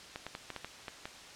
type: clicks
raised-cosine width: 0.3 ms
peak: -23 dBFS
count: 8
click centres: 0.159 / 0.266 / 0.351 / 0.503 / 0.563 / 0.646 / 0.882 / 1.055 s
effects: white hiss -50 dBFS RMS until 1.35 s + low-pass 6000 Hz 12 dB/octave